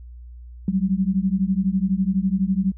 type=beating tone pair; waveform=sine; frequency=185 / 197 Hz; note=F#3 / G3; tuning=0 / +9 cents; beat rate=12 Hz; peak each=-21 dBFS; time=0.68-2.72 s; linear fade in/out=2 ms; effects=added 60 Hz sine -37 dBFS peak until 2.77 s